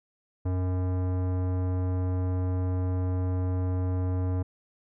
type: tone with tanh clipping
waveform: sine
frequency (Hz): 91.7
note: F#2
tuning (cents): -15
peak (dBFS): -27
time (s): 0.45-4.43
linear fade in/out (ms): 10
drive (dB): 18
effects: none